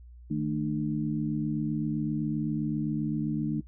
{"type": "tone cluster", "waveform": "sine", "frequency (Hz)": [153.9, 221.6, 301.4], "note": ["D#3", "A3", "D4"], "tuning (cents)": [-19, 13, 45], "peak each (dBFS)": -31, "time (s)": [0.3, 3.61], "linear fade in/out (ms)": 10, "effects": ["noise-tail reverb RT60 0.1 s tail -19 dB re dry", "added 60 Hz sine -46 dBFS peak until 3.67 s"]}